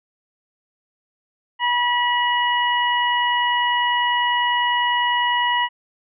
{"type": "harmonic tone", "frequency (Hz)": 970, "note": "B5", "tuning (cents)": -31, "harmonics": [1, 2, 3], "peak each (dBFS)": [-19, -22, -24], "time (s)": [1.59, 5.69], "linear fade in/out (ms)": 50, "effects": []}